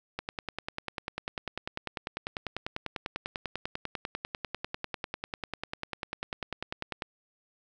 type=click train; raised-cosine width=0.3 ms; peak=-17 dBFS; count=70; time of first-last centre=0.19-7.022 s; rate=10.1 Hz; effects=none